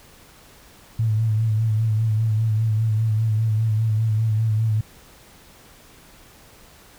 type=tone with vibrato; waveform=sine; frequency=110 Hz; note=A2; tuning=in tune; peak=-17 dBFS; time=0.99-4.81 s; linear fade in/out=5 ms; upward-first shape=sine; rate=5 Hz; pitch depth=45 cents each way; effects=pink hiss -49 dBFS RMS until 6.98 s